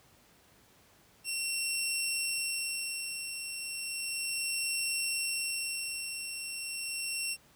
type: tone with tremolo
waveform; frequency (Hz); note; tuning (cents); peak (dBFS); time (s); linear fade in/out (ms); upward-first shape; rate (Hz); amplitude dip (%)
15% pulse; 2724; F7; -44; -23; 1.24-7.37; 50; sine; 0.34; 55
effects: pink hiss -62 dBFS RMS until 7.55 s + high-pass 60 Hz 12 dB/octave